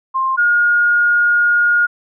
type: tone pair in turn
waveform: sine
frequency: 1056 / 1429.3 Hz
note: C6 / F6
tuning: +16 / +40 cents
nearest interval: perfect fourth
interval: 524 cents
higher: second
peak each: -14 / -10 dBFS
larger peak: second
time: 0.14-0.37 / 0.37-1.87 s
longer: second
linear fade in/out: 20 ms
effects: none